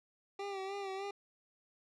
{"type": "tone with vibrato", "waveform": "25% pulse", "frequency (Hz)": 392, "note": "G4", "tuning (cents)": 0, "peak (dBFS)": -35, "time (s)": [0.39, 1.11], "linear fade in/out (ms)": 5, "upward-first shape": "sine", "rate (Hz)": 3.3, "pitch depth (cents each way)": 48, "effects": ["low-pass 5000 Hz 12 dB/octave"]}